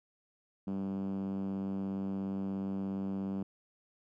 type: tone with band-pass filter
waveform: 5% pulse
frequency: 97 Hz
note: G2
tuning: 18 cents flat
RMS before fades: -36 dBFS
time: 0.67-3.43 s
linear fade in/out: 5 ms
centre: 210 Hz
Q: 4.3
effects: none